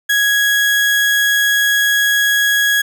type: tone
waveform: 35% pulse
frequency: 1661.2 Hz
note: G#6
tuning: in tune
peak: -10 dBFS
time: 0.09-2.82 s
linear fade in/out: 10 ms
effects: none